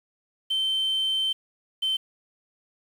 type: tone pair in turn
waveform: sine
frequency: 3100 / 3089 Hz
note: G7 / G7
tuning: -20 / -26 cents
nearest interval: unison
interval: 6 cents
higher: first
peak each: -21 dBFS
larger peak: neither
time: 0.5-1.33 / 1.82-1.97 s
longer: first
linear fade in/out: 10 ms
effects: tanh soft clip ceiling -19 dBFS + 8-bit